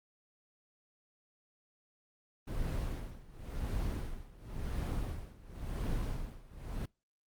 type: noise with tremolo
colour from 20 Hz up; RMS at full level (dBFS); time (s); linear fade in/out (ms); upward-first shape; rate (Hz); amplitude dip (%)
brown; -34; 2.47-6.86; 10; sine; 0.94; 90
effects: noise-tail reverb RT60 0.3 s tail -26 dB re dry + Opus 24 kbps